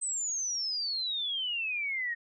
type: exponential sweep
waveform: sine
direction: down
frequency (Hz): 8250 to 1845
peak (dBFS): -30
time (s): 0.01-2.15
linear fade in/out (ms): 20
effects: none